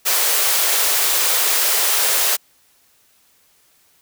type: high-pass noise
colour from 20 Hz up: white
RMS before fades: -17 dBFS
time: 0.05-2.37 s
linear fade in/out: 20 ms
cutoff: 380 Hz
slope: 48 dB/octave
effects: white hiss -57 dBFS RMS until 4.01 s